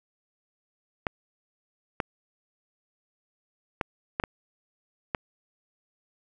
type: clicks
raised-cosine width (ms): 0.5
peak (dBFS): -11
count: 6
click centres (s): 1.068 / 2.002 / 3.812 / 4.199 / 4.238 / 5.148
effects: none